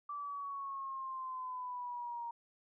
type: exponential sweep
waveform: sine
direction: down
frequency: 1167 to 935 Hz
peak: -39 dBFS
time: 0.09-2.31 s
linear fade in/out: 5 ms
effects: none